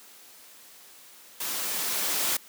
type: noise with level ramp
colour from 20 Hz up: white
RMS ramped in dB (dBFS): -32 to -26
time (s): 1.4-2.37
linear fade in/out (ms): 5
effects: white hiss -51 dBFS RMS until 2.48 s + high-pass 200 Hz 12 dB/octave